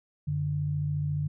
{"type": "tone pair together", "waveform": "sine", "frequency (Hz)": [92.5, 146.83], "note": ["F#2", "D3"], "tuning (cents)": [0, 0], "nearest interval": "minor sixth", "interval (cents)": 800, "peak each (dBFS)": [-34, -27], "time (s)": [0.27, 1.28], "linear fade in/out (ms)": 10, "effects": []}